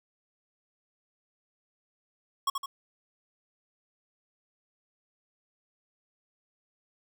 square tone with echo, 1100 Hz, C#6, 14 cents flat, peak -25 dBFS, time 2.47-2.5 s, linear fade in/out 5 ms, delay 80 ms, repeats 2, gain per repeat -5 dB, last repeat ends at 2.66 s, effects none

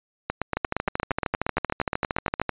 two click trains, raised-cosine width 0.5 ms, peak -9 / -9 dBFS, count 19 / 26, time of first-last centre 0.3-2.398 / 0.57-2.493 s, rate 8.58 / 13 Hz, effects resampled to 8000 Hz

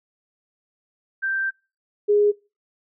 sine tone pair in turn, 1568 / 413.8 Hz, G6 / G#4, 0 / -6 cents, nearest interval octave + major seventh, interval 2306 cents, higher first, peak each -21 / -14 dBFS, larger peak second, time 1.22-1.51 / 2.08-2.32 s, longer first, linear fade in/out 20 ms, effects noise-tail reverb RT60 0.3 s tail -23 dB re dry

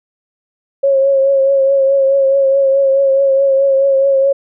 sine tone with vibrato, 545 Hz, C#5, 29 cents flat, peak -8 dBFS, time 0.83-4.33 s, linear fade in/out 10 ms, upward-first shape triangle, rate 4.7 Hz, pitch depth 35 cents each way, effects none

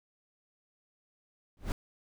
brown noise with exponential growth, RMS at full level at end -24 dBFS, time 1.57-1.72 s, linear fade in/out 1 ms, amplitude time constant 31 ms, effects none

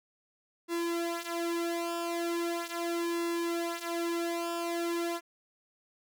sawtooth tone with flanger, 340 Hz, F4, 46 cents flat, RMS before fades -33 dBFS, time 0.68-5.21 s, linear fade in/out 50 ms, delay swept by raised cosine 1.3 to 5.4 ms, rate 0.39 Hz, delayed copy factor -0.8, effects none

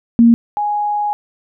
sine tone pair in turn, 233.1 / 830.7 Hz, A#3 / G#5, 0 / 0 cents, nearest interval octave + minor seventh, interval 2200 cents, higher second, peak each -5 / -15 dBFS, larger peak first, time 0.19-0.34 / 0.57-1.13 s, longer second, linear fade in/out 0 ms, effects none

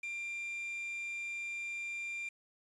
triangle tone with quantisation, 2381 Hz, D7, 23 cents sharp, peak -36 dBFS, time 0.03-2.29 s, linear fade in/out 5 ms, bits 9, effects resampled to 24000 Hz

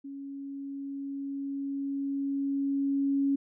sine tone with level ramp, 277.2 Hz, C#4, in tune, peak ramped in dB -38 to -23 dBFS, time 0.04-3.36 s, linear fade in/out 10 ms, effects none

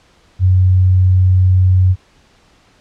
sine tone, 92.5 Hz, F#2, in tune, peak -7 dBFS, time 0.39-1.96 s, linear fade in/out 50 ms, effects pink hiss -51 dBFS RMS until 2.8 s + low-pass 6000 Hz 12 dB/octave

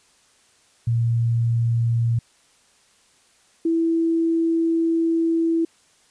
sine tone pair in turn, 116.6 / 329.8 Hz, A#2 / E4, +1 / +1 cents, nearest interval octave + tritone, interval 1800 cents, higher second, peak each -17 dBFS, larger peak neither, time 0.87-2.19 / 3.65-5.65 s, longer second, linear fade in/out 5 ms, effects white hiss -58 dBFS RMS until 6.1 s + resampled to 22050 Hz

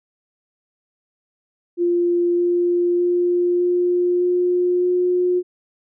sine tone with pitch steps, 348.2 / 350.4 / 352.7 / 354.9 / 357.2 / 359.4 Hz, F4 / F4 / F4 / F4 / F4 / F4, -5 / +6 / +17 / +28 / +39 / +50 cents, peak -15 dBFS, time 1.77-5.43 s, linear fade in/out 50 ms, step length 610 ms, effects none

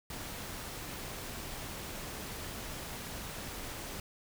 pink noise with amplitude modulation, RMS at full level -41 dBFS, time 0.1-4 s, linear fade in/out 2 ms, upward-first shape sine, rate 252 Hz, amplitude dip 25%, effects none

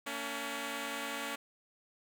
5% pulse tone pair together, 227.8 / 282.2 Hz, A#3 / C#4, -40 / +31 cents, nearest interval major third, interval 371 cents, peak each -30 / -27 dBFS, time 0.06-1.36 s, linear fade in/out 10 ms, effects none

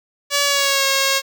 5% pulse tone with pitch glide, 570 to 543.6 Hz, C#5 to C#5, +48 to -34 cents, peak -4 dBFS, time 0.3-1.22 s, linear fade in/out 50 ms, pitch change -82 cents, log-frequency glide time 0.44-0.85 s, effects none

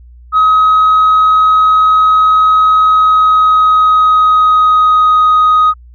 sine tone with pitch glide, 1269 to 1251.5 Hz, D#6 to D#6, +34 to +10 cents, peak -3 dBFS, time 0.32-5.74 s, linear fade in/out 50 ms, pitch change -24 cents, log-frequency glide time 2.79-5.22 s, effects tanh soft clip ceiling -3 dBFS + added 60 Hz sine -34 dBFS peak until 5.94 s

